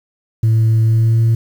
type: tone with pitch glide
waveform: sine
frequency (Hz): 111.7 to 113.85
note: A2 to A#2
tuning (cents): +27 to -40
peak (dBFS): -7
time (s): 0.43-1.35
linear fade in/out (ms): 5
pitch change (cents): +33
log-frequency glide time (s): 0.87-1.2
effects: tanh soft clip ceiling -8 dBFS + 7-bit